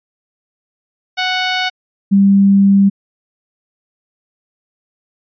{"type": "tone pair in turn", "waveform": ["10% pulse", "sine"], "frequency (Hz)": [740, 197.59], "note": ["F#5", "G3"], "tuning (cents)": [0, 14], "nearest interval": "octave + major seventh", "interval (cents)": 2286, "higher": "first", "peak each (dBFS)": -6, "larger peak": "neither", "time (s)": [[1.17, 1.7], [2.11, 2.9]], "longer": "second", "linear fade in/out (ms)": 20, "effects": ["resampled to 11025 Hz"]}